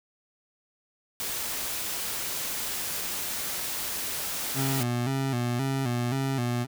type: noise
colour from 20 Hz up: white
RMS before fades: -32 dBFS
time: 1.2-4.83 s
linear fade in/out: 0 ms
type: tone with vibrato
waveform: 25% pulse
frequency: 128 Hz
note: C3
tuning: 38 cents flat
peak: -22 dBFS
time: 4.54-6.67 s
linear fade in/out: 50 ms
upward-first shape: square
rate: 1.9 Hz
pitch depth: 96 cents each way
effects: none